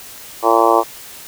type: harmonic tone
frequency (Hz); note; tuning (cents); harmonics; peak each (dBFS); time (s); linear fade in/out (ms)
114.3; A#2; -34; 3 / 4 / 5 / 6 / 7 / 8 / 9 / 10; -18 / -18 / -18 / -18 / -18 / -18 / -18 / -18; 0.42-0.84; 50
effects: white hiss -36 dBFS RMS until 1.27 s